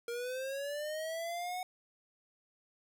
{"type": "linear sweep", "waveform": "square", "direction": "up", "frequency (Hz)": [466.2, 740], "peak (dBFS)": -37, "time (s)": [0.08, 1.63], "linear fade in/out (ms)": 2, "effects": []}